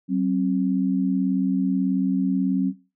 sine tone pair together, 189.15 / 267.5 Hz, F#3 / C4, +38 / +38 cents, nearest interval tritone, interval 600 cents, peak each -22 dBFS, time 0.08-2.73 s, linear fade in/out 50 ms, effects noise-tail reverb RT60 0.3 s tail -17 dB re dry

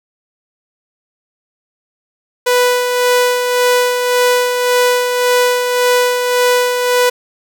sawtooth tone with tremolo, 493.9 Hz, B4, in tune, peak -5 dBFS, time 2.46-7.1 s, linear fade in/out 10 ms, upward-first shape sine, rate 1.8 Hz, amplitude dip 45%, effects none

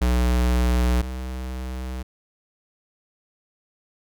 square tone pair in turn, 61.2 / 63.61 Hz, B1 / C2, -15 / -48 cents, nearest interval minor second, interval 67 cents, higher second, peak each -18 / -29 dBFS, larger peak first, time 0.01-1.02 / 1.02-2.03 s, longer neither, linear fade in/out 10 ms, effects none

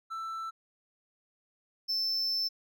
triangle tone pair in turn, 1329 / 5301 Hz, E6 / E8, +14 / +9 cents, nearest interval 2 octaves, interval 2395 cents, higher second, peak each -33 / -27 dBFS, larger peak second, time 0.1-0.51 / 1.88-2.49 s, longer second, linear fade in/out 20 ms, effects none

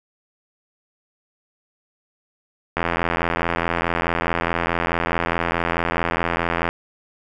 click train, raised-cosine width 0.5 ms, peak -5 dBFS, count 333, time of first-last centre 2.77-6.69 s, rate 84.7 Hz, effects none

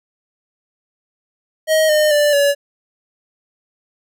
square tone with pitch steps, 630 / 608.9 / 588.5 / 568.8 Hz, D#5 / D#5 / D5 / C#5, +21 / -38 / +3 / +45 cents, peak -12 dBFS, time 1.67-2.55 s, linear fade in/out 50 ms, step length 220 ms, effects none

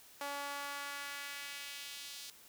sawtooth tone with high-pass filter sweep, 283.8 Hz, C#4, 41 cents sharp, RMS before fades -44 dBFS, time 0.21-2.3 s, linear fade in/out 2 ms, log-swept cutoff 740 to 4200 Hz, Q 1.3, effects white hiss -59 dBFS RMS until 2.48 s

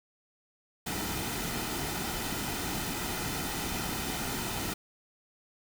pink noise with comb filter, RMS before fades -34 dBFS, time 0.86-4.74 s, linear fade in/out 10 ms, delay 1.8 ms, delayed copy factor -0.5, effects none

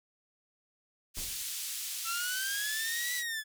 white band-pass noise, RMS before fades -38 dBFS, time 1.14-3.24 s, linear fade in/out 50 ms, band 3000 to 12000 Hz, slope 12 dB/octave
brown noise with exponential decay, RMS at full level -39 dBFS, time 1.17-1.56 s, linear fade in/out 1 ms, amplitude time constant 83 ms
sawtooth linear two-way sweep, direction up then down, 1328 to 1975.5 to 1707 Hz, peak -30 dBFS, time 2.04-3.44 s, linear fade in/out 50 ms, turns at 3.14 s
effects none

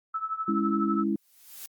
sine tone with tremolo, 1307 Hz, E6, 15 cents flat, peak -25 dBFS, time 0.14-1.04 s, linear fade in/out 5 ms, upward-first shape triangle, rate 12 Hz, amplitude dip 90%
sine chord, C# minor, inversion second, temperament equal, 207.7 / 277.2 / 329.6 Hz, G#3 / C#4 / E4, 0 / 0 / 0 cents, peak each -27 / -31 / -28 dBFS, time 0.48-1.16 s, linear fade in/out 5 ms
blue noise with exponential growth, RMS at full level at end -38 dBFS, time 1.06-1.66 s, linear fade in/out 2 ms, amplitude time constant 130 ms
effects Opus 48 kbps

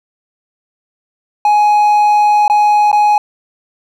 triangle tone with dropouts, 836 Hz, G#5, 11 cents sharp, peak -5 dBFS, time 1.45-3.18 s, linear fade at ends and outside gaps 2 ms, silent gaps 2.48-2.498 / 2.916-2.928 s, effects none

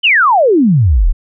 sine exponential sweep, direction down, 3127 to 31 Hz, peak -6 dBFS, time 0.03-1.13 s, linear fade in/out 20 ms, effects none

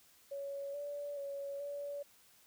sine tone with pitch steps, 559 / 577 / 560 / 572 Hz, C#5 / D5 / C#5 / D5, +14 / -31 / +18 / -46 cents, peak -39 dBFS, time 0.31-2.03 s, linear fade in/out 10 ms, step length 430 ms, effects white hiss -65 dBFS RMS until 2.46 s

